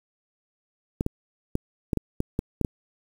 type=clicks; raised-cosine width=3 ms; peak=-11 dBFS; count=9; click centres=1.009 / 1.064 / 1.554 / 1.932 / 1.973 / 2.204 / 2.391 / 2.613 / 2.648 s; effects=7-bit